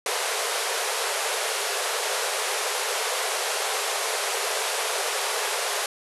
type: band-pass noise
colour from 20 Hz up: pink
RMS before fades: -27 dBFS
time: 0.06-5.86 s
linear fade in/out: 2 ms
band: 400 to 12000 Hz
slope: 96 dB/octave
effects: none